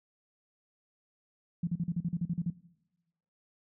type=tone bursts; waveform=sine; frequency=172.5 Hz; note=F3; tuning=21 cents flat; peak=-27 dBFS; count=11; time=1.63-2.503 s; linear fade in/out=5 ms; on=43 ms; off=40 ms; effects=noise-tail reverb RT60 1.0 s tail -20 dB re dry